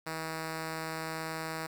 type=tone; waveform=5% pulse; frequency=160.4 Hz; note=E3; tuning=47 cents flat; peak=-24 dBFS; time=0.06-1.67 s; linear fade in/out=10 ms; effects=10-bit